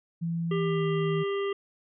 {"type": "tone with pitch glide", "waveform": "sine", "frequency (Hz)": [167.5, 159.2], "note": ["E3", "D#3"], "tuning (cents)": [28, 40], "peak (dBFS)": -27, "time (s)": [0.21, 1.24], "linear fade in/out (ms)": 20, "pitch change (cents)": -88, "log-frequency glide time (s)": [0.54, 0.86]}
{"type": "harmonic tone", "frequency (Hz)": 397.8, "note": "G4", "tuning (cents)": 25, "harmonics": [1, 3, 5, 7, 8], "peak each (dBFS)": [-27, -37, -41, -44, -45], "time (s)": [0.51, 1.53], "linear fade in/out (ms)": 5}
{"effects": []}